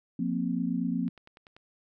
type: chord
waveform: sine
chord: F suspended fourth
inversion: none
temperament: equal with one note detuned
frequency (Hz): 177.15 / 233.1 / 261.6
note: F3 / Bb3 / C4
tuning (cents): +25 / 0 / 0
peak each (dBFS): -31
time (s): 0.19-1.09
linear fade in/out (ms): 5
type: click train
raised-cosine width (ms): 0.3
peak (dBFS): -35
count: 6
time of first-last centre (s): 1.08-1.565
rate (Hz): 10.3
effects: none